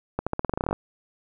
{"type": "accelerating click train", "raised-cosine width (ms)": 1, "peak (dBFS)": -11, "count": 14, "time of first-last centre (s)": [0.19, 0.729], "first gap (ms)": 76, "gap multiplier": 0.89, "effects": []}